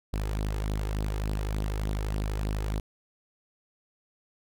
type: tone with flanger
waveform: sawtooth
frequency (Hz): 51.91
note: G#1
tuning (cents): 0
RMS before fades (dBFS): -30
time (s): 0.13-2.8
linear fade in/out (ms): 5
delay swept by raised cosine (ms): 0.21 to 2.41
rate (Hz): 3.4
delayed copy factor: +0.55
effects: none